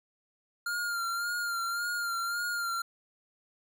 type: tone with vibrato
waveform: square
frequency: 1400 Hz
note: F6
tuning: 4 cents sharp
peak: -31 dBFS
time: 0.66-2.82 s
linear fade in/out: 5 ms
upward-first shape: sine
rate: 1.8 Hz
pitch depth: 39 cents each way
effects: none